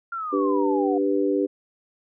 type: exponential sweep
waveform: sine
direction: down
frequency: 1400 to 710 Hz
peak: -27 dBFS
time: 0.12-0.98 s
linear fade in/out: 5 ms
type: chord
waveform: sine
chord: G major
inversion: second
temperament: equal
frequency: 293.7 / 392 / 493.9 Hz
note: D4 / G4 / B4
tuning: 0 / 0 / 0 cents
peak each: -23 / -23 / -26 dBFS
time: 0.32-1.47 s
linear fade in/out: 20 ms
effects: none